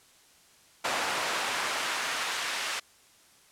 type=noise with high-pass filter sweep; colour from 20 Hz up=brown; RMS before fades=-31 dBFS; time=0.84-2.8 s; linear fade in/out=10 ms; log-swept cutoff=890 to 1800 Hz; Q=0.78; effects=white hiss -59 dBFS RMS until 3.51 s + low-pass 10000 Hz 12 dB/octave